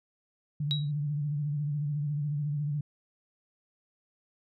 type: tone with vibrato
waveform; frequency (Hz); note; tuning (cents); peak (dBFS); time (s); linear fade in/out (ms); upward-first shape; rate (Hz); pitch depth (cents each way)
sine; 146.83; D3; 0; -28; 0.6-2.81; 5; sine; 14; 60
type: tone with exponential decay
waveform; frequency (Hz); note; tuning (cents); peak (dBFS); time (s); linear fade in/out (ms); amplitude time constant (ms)
sine; 3859; B7; -41; -24; 0.71-0.91; 0; 42
effects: none